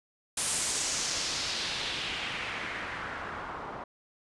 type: noise with low-pass filter sweep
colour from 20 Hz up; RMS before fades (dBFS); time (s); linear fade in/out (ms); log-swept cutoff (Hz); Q
white; -34; 0.37-3.84; 5; 10000 to 940; 1.9
effects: resampled to 24000 Hz